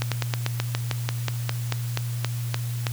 slowing click train, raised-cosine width 0.2 ms, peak -7 dBFS, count 16, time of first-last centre 0.02-2.868 s, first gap 97 ms, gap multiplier 1.09, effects added 119 Hz sine -26 dBFS peak until 2.92 s + white hiss -41 dBFS RMS until 2.92 s

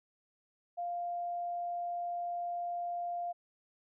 sine tone, 698.5 Hz, F5, in tune, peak -34 dBFS, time 0.77-3.33 s, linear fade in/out 20 ms, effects none

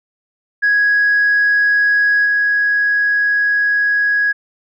sine tone with level steps, 1662 Hz, G#6, 1 cent sharp, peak -9 / -11 dBFS, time 0.62-4.33 s, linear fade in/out 20 ms, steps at 2.25 s, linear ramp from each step 10 ms, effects tanh soft clip ceiling -7 dBFS

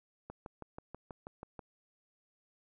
click train, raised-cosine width 1 ms, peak -30 dBFS, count 9, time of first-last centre 0.3-1.592 s, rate 6.19 Hz, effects none

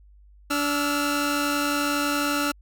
sawtooth tone cluster, 289.4 / 1325 / 1415 Hz, D4 / E6 / F6, -25 / +9 / +22 cents, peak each -21 / -24 / -26 dBFS, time 0.5-2.52 s, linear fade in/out 10 ms, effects added 50 Hz sine -49 dBFS peak until 2.61 s

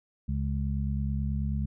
harmonic tone, 69.3 Hz, C#2, in tune, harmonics 1 / 2 / 3, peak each -29 / -32 / -34 dBFS, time 0.28-1.66 s, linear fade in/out 10 ms, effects none

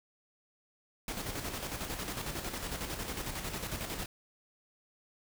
pink noise with tremolo, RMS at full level -37 dBFS, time 1.08-4.06 s, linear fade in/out 2 ms, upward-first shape square, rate 11 Hz, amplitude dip 45%, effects none

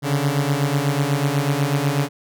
sawtooth beating tone pair, 137.9 / 146 Hz, C#3 / D3, -9 / -10 cents, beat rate 8.1 Hz, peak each -17 dBFS, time 0.02-2.09 s, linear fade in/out 50 ms, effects none

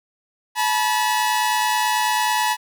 sawtooth tone pair together, 862 / 971.2 Hz, A5 / B5, -36 / -29 cents, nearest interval major second, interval 207 cents, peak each -17 dBFS, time 0.55-2.57 s, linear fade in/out 50 ms, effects none

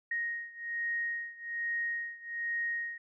sine beating tone pair, 1870 / 1871.2 Hz, A#6 / A#6, +5 / +6 cents, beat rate 1.2 Hz, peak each -35 / -37 dBFS, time 0.11-2.98 s, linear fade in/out 5 ms, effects none

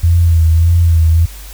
sine tone with vibrato, 83.2 Hz, E2, 17 cents sharp, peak -6 dBFS, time 0.03-1.26 s, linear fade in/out 10 ms, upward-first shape sine, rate 1.7 Hz, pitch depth 51 cents each way, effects added 50 Hz sine -29 dBFS peak until 1.53 s + white hiss -36 dBFS RMS until 1.53 s

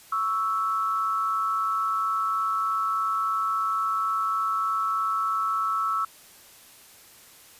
sine tone pair together, 1115 / 1318.5 Hz, C#6 / E6, +10 / 0 cents, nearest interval minor third, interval 290 cents, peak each -29 / -24 dBFS, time 0.12-6.05 s, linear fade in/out 5 ms, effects white hiss -51 dBFS RMS until 7.59 s + resampled to 32000 Hz

